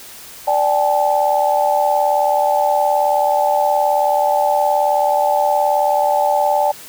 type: chord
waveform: sine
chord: D suspended fourth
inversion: none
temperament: equal with one note detuned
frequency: 587.3 / 784 / 862.9 Hz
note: D5 / G5 / A5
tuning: 0 / 0 / -34 cents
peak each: -17 dBFS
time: 0.47-6.72 s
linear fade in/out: 10 ms
effects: white hiss -37 dBFS RMS until 6.88 s